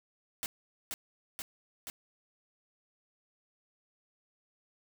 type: noise with echo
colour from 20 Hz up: white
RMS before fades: -36 dBFS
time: 0.43-0.46 s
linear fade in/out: 0 ms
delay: 480 ms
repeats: 3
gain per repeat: -2 dB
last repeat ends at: 1.9 s
effects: none